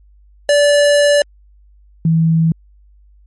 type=tone pair in turn; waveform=square / sine; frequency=580 / 162.76 Hz; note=D5 / E3; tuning=-22 / -22 cents; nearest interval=octave + minor seventh; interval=2200 cents; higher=first; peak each=-9 dBFS; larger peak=neither; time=0.49-1.22 / 2.05-2.52 s; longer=first; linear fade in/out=2 ms; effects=added 50 Hz sine -44 dBFS peak until 3.26 s + MP3 48 kbps